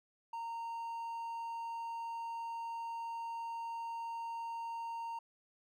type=tone; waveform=triangle; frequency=923 Hz; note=A#5; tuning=17 cents flat; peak=-37 dBFS; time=0.33-5.19 s; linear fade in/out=5 ms; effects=none